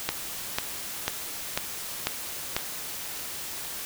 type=click train; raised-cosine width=0.2 ms; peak=-7 dBFS; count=6; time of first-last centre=0.09-2.565 s; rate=2.02 Hz; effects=white hiss -36 dBFS RMS until 3.85 s